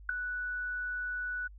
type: tone with ADSR envelope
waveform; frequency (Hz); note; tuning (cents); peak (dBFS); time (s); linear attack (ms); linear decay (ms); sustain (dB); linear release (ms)
sine; 1480; F#6; 0; -22; 0.09-1.48; 4; 4; -11; 14
effects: added 50 Hz sine -48 dBFS peak until 1.58 s